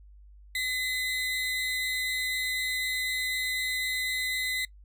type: tone pair together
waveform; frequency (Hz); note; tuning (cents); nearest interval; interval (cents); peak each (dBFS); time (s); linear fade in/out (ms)
35% pulse; 2026 / 3763; B6 / A#7; +44 / +16; major seventh; 1072; -27 / -34; 0.55-4.65; 2
effects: noise-tail reverb RT60 0.1 s tail -22 dB re dry + added 50 Hz sine -49 dBFS peak until 4.84 s